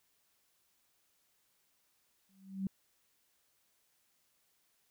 sine tone with exponential growth, 192.8 Hz, G3, 28 cents flat, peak -30 dBFS, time 2.29-2.67 s, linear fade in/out 2 ms, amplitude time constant 81 ms, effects white hiss -75 dBFS RMS until 4.9 s

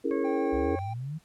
sine chord, A# half-diminished seventh, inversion first, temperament equal, 277.2 / 329.6 / 415.3 / 466.2 Hz, C#4 / E4 / G#4 / A#4, 0 / 0 / 0 / 0 cents, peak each -31 dBFS, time 0.04-0.76 s, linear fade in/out 10 ms
harmonic tone, 546 Hz, C#5, 26 cents flat, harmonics 1 / 2 / 3 / 4, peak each -36 / -42 / -46 / -48 dBFS, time 0.11-0.79 s, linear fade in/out 0 ms
triangle tone with vibrato, 784 Hz, G5, in tune, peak -33 dBFS, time 0.24-0.94 s, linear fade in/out 10 ms, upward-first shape sine, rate 12 Hz, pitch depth 14 cents each way
sine exponential sweep, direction up, 62.5 to 164.81 Hz, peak -32 dBFS, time 0.52-1.19 s, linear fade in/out 20 ms
effects pink hiss -63 dBFS RMS until 1.24 s + low-pass 12000 Hz 12 dB/octave

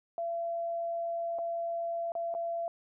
sine tone with dropouts, 677 Hz, E5, 46 cents sharp, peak -31 dBFS, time 0.18-2.68 s, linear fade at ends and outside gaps 1 ms, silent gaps 1.386-1.389 / 2.12-2.152 / 2.341-2.349 s, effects none

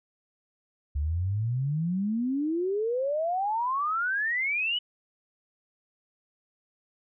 sine exponential sweep, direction up, 69.3 to 3005 Hz, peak -25 dBFS, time 0.95-4.79 s, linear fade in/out 10 ms, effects none

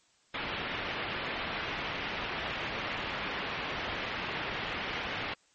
white low-pass noise, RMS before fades -36 dBFS, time 0.34-5.34 s, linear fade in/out 5 ms, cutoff 3000 Hz, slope 24 dB/octave, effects white hiss -67 dBFS RMS until 5.54 s + MP3 32 kbps

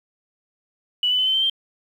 sine tone with pitch steps, 2956 / 2996 / 3036 / 3076 / 3117 / 3159 Hz, F#7 / F#7 / F#7 / G7 / G7 / G7, -2 / +21 / +44 / -33 / -11 / +13 cents, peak -17 dBFS, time 1.03-1.498 s, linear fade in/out 2 ms, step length 78 ms, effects 8-bit

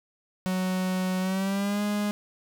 45% pulse tone with pitch glide, 185.4 to 206.9 Hz, F#3 to G#3, +4 to -6 cents, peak -25 dBFS, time 0.46-2.11 s, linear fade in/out 0 ms, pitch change +190 cents, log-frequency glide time 1.2-1.82 s, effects none

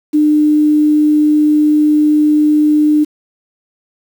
sine tone with quantisation, 301.3 Hz, D4, 44 cents sharp, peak -7 dBFS, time 0.13-3.05 s, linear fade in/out 20 ms, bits 6, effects none

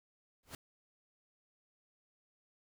pink noise with exponential growth, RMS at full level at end -41 dBFS, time 0.43-0.55 s, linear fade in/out 2 ms, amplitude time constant 25 ms, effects none

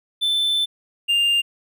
triangle tone pair in turn, 3529 / 2801 Hz, A7 / F7, +4 / +4 cents, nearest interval major third, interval 400 cents, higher first, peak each -16 / -14 dBFS, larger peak second, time 0.21-0.66 / 1.08-1.42 s, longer first, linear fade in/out 20 ms, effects none

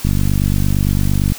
click train, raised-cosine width 5 ms, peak -4 dBFS, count 63, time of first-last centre 0.05-1.32 s, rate 48.8 Hz, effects white hiss -32 dBFS RMS until 1.38 s

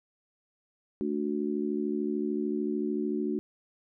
sine chord, D major, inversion second, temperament just, 220.2 / 293.7 / 367.1 Hz, A3 / D4 / F#4, +2 / 0 / -14 cents, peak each -32 dBFS, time 1.01-3.39 s, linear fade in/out 0 ms, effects none

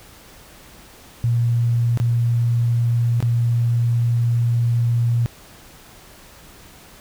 sine tone with dropouts, 118.2 Hz, A#2, 24 cents sharp, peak -15 dBFS, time 1.24-5.26 s, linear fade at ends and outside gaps 0 ms, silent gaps 1.974-2 / 3.204-3.226 s, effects pink hiss -45 dBFS RMS until 7 s

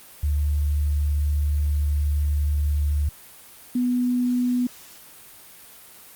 sine tone pair in turn, 73.42 / 247 Hz, D2 / B3, 0 / 0 cents, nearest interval octave + major sixth, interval 2100 cents, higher second, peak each -19 dBFS, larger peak neither, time 0.23-3.09 / 3.75-4.67 s, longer first, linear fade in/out 5 ms, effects white hiss -46 dBFS RMS until 6.15 s + Opus 32 kbps

